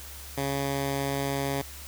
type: tone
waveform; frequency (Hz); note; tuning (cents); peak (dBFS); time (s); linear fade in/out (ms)
10% pulse; 138.59; C#3; 0; -19; 0.37-1.62; 10
effects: added 70 Hz sine -44 dBFS peak until 1.87 s + white hiss -44 dBFS RMS until 1.87 s